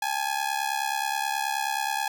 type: ring-modulated tone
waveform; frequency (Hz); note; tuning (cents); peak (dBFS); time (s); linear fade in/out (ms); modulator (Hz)
sawtooth; 836; G#5; +11; -19; 0.02-2.08; 2; 34.7
effects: none